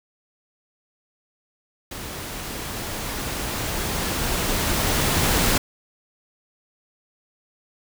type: noise with level ramp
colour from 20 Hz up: pink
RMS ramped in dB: -34 to -19 dBFS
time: 1.91-5.58 s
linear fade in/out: 5 ms
effects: none